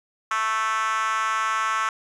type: tone with high-pass filter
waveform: 5% pulse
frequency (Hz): 220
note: A3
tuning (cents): 0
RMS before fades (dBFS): -24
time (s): 0.31-1.89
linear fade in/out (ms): 2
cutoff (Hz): 1200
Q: 7.7
effects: resampled to 22050 Hz + 9-bit